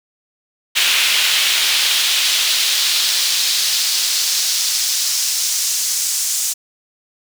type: noise with high-pass filter sweep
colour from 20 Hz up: brown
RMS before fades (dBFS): -17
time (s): 0.75-6.54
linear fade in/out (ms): 20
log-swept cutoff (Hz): 2800 to 6800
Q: 1.7
effects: none